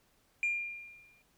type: tone with exponential decay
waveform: sine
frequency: 2400 Hz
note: D7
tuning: 37 cents sharp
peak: -25 dBFS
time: 0.43-1.22 s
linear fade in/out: 1 ms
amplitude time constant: 170 ms
effects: tanh soft clip ceiling -25 dBFS + pink hiss -70 dBFS RMS until 1.37 s